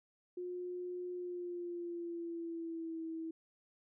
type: tone with pitch glide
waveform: sine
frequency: 358.4 to 324.9 Hz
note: F4 to E4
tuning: +45 to -25 cents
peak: -39 dBFS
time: 0.37-3.31 s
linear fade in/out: 5 ms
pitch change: -170 cents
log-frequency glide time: 1.13-3.03 s
effects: none